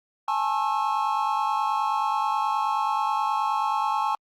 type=chord; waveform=triangle; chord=A major seventh; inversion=third; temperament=equal with one note detuned; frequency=830.6 / 880 / 1085.3 / 1318.5 Hz; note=G#5 / A5 / C#6 / E6; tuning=0 / 0 / -37 / 0 cents; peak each=-26 / -25 / -25 / -31 dBFS; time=0.28-4.15 s; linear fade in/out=2 ms; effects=Opus 48 kbps